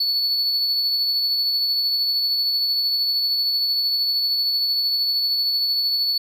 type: tone with tremolo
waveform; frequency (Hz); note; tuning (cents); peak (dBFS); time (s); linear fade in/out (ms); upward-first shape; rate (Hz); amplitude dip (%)
triangle; 4435; C#8; 0; -16; 0-6.18; 5; triangle; 13; 30
effects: none